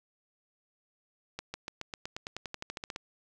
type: accelerating click train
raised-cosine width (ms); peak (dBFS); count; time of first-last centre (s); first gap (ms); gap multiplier
0.2; -20; 17; 1.39-2.961; 150; 0.94
effects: none